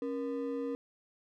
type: ring-modulated tone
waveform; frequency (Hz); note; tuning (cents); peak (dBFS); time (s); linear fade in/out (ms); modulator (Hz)
triangle; 374; F#4; +19; -28; 0.02-0.75; 0; 99.7
effects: none